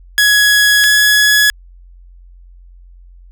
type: tone pair in turn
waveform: sawtooth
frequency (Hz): 1676 / 1687.7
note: G#6 / G#6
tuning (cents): +15 / +27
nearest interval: unison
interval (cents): 12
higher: second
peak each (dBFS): -4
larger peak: neither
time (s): 0.18-0.84 / 0.84-1.5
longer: neither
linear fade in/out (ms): 0
effects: added 44 Hz sine -37 dBFS peak until 3.31 s